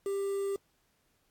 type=tone with quantisation; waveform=triangle; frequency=395.5 Hz; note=G4; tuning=15 cents sharp; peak=-28 dBFS; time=0.06-0.56 s; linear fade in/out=2 ms; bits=8; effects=pink hiss -73 dBFS RMS until 1.3 s + AAC 64 kbps